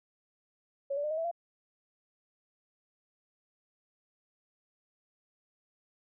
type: tone with pitch steps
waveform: sine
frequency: 555 / 578.9 / 603.8 / 629.8 / 657 / 685.3 Hz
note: C#5 / D5 / D5 / D#5 / E5 / F5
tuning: +2 / -25 / +48 / +21 / -6 / -33 cents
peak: -30 dBFS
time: 0.9-1.314 s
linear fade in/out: 10 ms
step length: 69 ms
effects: none